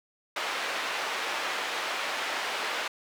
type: band-pass noise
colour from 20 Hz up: white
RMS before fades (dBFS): -32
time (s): 0.36-2.88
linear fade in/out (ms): 5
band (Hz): 510 to 2500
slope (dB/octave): 12
effects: none